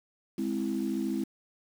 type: chord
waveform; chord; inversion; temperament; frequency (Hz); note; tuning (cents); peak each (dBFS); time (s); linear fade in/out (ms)
sine; Ab augmented; none; equal; 207.7 / 261.6 / 329.6; Ab3 / C4 / E4; 0 / 0 / 0; -32; 0.38-1.24; 5
effects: tanh soft clip ceiling -20 dBFS + 8-bit

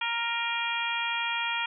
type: harmonic tone with a mistuned harmonic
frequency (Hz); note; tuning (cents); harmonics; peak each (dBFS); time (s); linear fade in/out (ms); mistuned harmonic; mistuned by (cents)
466.2; A#4; 0; 2 / 3 / 4 / 5 / 6 / 7; -33 / -35 / -36 / -32 / -37 / -35; 0.01-1.66; 5; 5; +46
effects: none

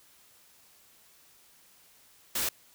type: noise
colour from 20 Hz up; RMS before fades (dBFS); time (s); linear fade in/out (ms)
white; -30; 2.35-2.49; 5
effects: white hiss -60 dBFS RMS until 2.74 s

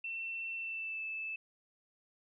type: tone with pitch glide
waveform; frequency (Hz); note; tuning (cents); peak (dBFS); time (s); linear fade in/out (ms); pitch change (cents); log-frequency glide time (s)
sine; 2692 to 2626; E7 to E7; +36 to -7; -37; 0.04-1.36; 5; -43; 0.57-1.03
effects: none

